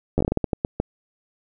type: slowing click train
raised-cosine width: 2 ms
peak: -7 dBFS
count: 12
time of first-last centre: 0.18-0.8 s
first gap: 11 ms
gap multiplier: 1.3
effects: none